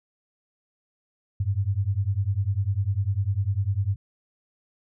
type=beating tone pair; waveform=sine; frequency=94 / 104 Hz; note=F#2 / G#2; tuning=+28 / +3 cents; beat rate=10 Hz; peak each=-25 dBFS; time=1.4-3.96 s; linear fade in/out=5 ms; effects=none